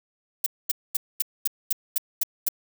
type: noise bursts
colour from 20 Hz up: violet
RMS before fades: -22 dBFS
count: 9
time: 0.44-2.487 s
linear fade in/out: 5 ms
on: 23 ms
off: 230 ms
effects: none